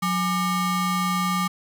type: ring-modulated tone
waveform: square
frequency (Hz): 507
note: B4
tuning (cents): +45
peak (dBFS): -19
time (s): 0.02-1.48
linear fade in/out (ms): 10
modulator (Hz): 689
effects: none